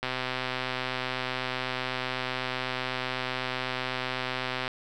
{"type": "click train", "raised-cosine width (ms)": 0.3, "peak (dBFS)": -14, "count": 596, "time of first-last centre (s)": [0.03, 4.678], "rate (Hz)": 128, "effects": []}